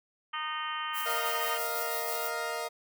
harmonic tone, 308.2 Hz, D#4, 16 cents flat, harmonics 3 / 4 / 5 / 6 / 7 / 8 / 9 / 10, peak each -41 / -35 / -45 / -40 / -46 / -48 / -45 / -40 dBFS, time 0.33-1.58 s, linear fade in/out 10 ms
violet noise with tremolo, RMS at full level -36 dBFS, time 0.93-2.31 s, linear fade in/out 50 ms, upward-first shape square, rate 6.1 Hz, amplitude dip 30%
20% pulse chord, Bb suspended fourth, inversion none, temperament equal, 466.2 / 622.3 / 698.5 Hz, Bb4 / Eb5 / F5, 0 / 0 / 0 cents, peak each -32 dBFS, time 1.05-2.69 s, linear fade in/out 20 ms
effects none

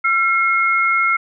sine tone pair together, 1358 / 2156 Hz, F6 / C#7, -49 / -49 cents, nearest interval minor sixth, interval 800 cents, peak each -16 dBFS, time 0.04-1.17 s, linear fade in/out 10 ms, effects none

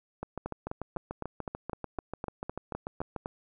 two click trains, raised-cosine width 1 ms, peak -21 / -20 dBFS, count 21 / 12, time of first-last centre 0.23-3.163 / 0.46-3.259 s, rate 6.82 / 3.93 Hz, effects none

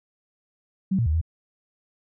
sine tone with pitch steps, 190.7 / 116.7 / 77.1 / 81.5 Hz, G3 / A#2 / D#2 / E2, -47 / +2 / -15 / -19 cents, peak -19 dBFS, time 0.91-1.214 s, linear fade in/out 10 ms, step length 76 ms, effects none

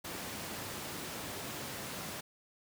pink high-pass noise, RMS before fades -42 dBFS, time 0.04-2.21 s, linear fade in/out 10 ms, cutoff 120 Hz, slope 12 dB/octave, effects none

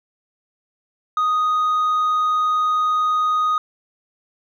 triangle tone with hard clipping, 1244.5 Hz, D#6, in tune, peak -15 dBFS, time 1.17-3.58 s, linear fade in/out 2 ms, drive 1 dB, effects none

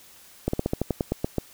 slowing click train, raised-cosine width 2 ms, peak -10 dBFS, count 11, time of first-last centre 0.48-1.383 s, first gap 54 ms, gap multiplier 1.11, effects white hiss -51 dBFS RMS until 1.53 s

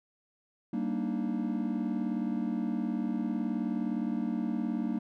triangle chord, Eb major seventh, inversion first, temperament just, 194.45 / 233.3 / 291.7 / 311.1 Hz, G3 / Bb3 / D4 / Eb4, -14 / +2 / -12 / 0 cents, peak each -33 / -30 / -35 / -36 dBFS, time 0.73-4.99 s, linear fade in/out 5 ms, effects none

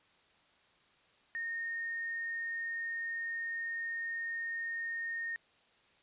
sine tone, 1842 Hz, A#6, 21 cents flat, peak -35 dBFS, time 1.35-5.36 s, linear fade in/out 0 ms, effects white hiss -67 dBFS RMS until 6.02 s + resampled to 8000 Hz

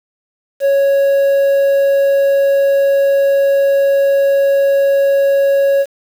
triangle tone with quantisation, 554 Hz, C#5, 1 cent flat, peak -7 dBFS, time 0.6-5.86 s, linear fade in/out 50 ms, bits 6, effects none

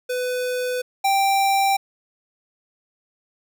square tone pair in turn, 499.7 / 784.6 Hz, B4 / G5, +20 / +1 cents, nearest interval minor sixth, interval 781 cents, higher second, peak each -23 / -17 dBFS, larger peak second, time 0.09-0.82 / 1.04-1.77 s, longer neither, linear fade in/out 10 ms, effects none

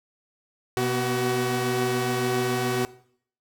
sawtooth tone cluster, 124.8 / 242.5 / 376.3 Hz, B2 / B3 / F#4, +19 / -31 / +29 cents, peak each -25 / -27 / -21 dBFS, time 0.77-2.85 s, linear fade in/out 0 ms, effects noise-tail reverb RT60 0.6 s tail -19 dB re dry

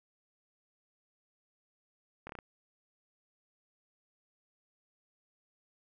slowing click train, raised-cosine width 0.5 ms, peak -28 dBFS, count 5, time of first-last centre 2.27-2.388 s, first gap 24 ms, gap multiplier 1.14, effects none

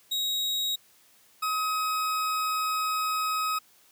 40% pulse tone pair in turn, 3800 / 1268.1 Hz, A#7 / D#6, +33 / +33 cents, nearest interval octave + perfect fifth, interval 1900 cents, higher first, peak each -25 dBFS, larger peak neither, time 0.11-0.76 / 1.42-3.59 s, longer second, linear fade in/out 10 ms, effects white hiss -60 dBFS RMS until 3.91 s + high-pass 80 Hz 12 dB/octave

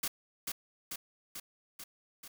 white noise with echo, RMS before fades -34 dBFS, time 0.03-0.08 s, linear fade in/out 5 ms, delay 440 ms, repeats 5, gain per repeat -3 dB, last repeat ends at 2.28 s, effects none

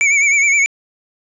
square tone with vibrato, 2266 Hz, C#7, 37 cents sharp, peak -11 dBFS, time 0.01-0.66 s, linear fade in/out 0 ms, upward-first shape sine, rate 9.6 Hz, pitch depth 66 cents each way, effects resampled to 22050 Hz + 8-bit

